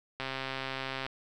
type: click train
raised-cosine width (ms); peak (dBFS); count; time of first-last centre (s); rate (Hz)
0.3; -19; 116; 0.2-1.065; 133
effects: none